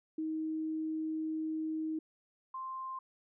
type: tone pair in turn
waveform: sine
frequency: 315.4 / 1050.2 Hz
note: D#4 / C6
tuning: +24 / +6 cents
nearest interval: octave + major sixth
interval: 2082 cents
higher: second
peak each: -33 / -38 dBFS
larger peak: first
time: 0.18-1.99 / 2.54-2.99 s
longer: first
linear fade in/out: 5 ms
effects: none